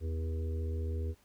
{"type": "harmonic tone with a mistuned harmonic", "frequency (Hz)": 80.4, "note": "E2", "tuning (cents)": -43, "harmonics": [1, 3, 4, 5, 6], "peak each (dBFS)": [-32, -47, -52, -45, -48], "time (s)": [0, 1.15], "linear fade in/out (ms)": 50, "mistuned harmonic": 3, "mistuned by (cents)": 41, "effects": ["pink hiss -67 dBFS RMS until 1.24 s"]}